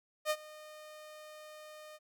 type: tone with ADSR envelope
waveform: sawtooth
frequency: 612 Hz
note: D#5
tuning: 29 cents flat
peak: -24 dBFS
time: 0.25-1.99 s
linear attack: 54 ms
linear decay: 54 ms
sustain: -21 dB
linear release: 39 ms
effects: none